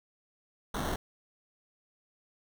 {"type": "noise with sample-and-hold", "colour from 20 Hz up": "pink", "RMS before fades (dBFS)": -33, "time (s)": [0.74, 0.96], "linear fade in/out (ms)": 5, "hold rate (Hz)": 2450, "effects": []}